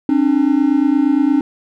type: tone pair together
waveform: triangle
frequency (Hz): 271.2 / 299.8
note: C#4 / D4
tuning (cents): -38 / +36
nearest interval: major second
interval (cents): 174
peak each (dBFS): -12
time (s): 0.09-1.41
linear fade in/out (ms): 2
effects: none

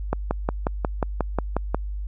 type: click train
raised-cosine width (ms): 1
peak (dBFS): -8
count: 10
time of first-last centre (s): 0.13-1.746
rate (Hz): 5.57
effects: added 50 Hz sine -27 dBFS peak until 2.07 s

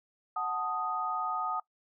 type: chord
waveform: sine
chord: D# diminished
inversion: first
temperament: equal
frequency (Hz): 740 / 880 / 1244.5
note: F#5 / A5 / D#6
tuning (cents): 0 / 0 / 0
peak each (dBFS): -36 / -37 / -32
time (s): 0.36-1.6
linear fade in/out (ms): 5
effects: noise-tail reverb RT60 0.1 s tail -21 dB re dry

